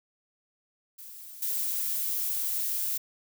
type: noise with level steps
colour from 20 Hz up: violet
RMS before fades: -45 / -30 dBFS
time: 0.98-2.98 s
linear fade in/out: 10 ms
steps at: 1.42 s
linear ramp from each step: 5 ms
effects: none